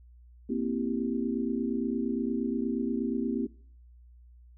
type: chord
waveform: sine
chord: C dominant seventh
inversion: third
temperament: equal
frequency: 233.1 / 261.6 / 329.6 / 392 Hz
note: Bb3 / C4 / E4 / G4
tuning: 0 / 0 / 0 / 0 cents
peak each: -31 / -31 / -36 / -36 dBFS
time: 0.49-3.47 s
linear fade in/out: 10 ms
effects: noise-tail reverb RT60 0.5 s tail -22 dB re dry + added 60 Hz sine -51 dBFS peak until 4.57 s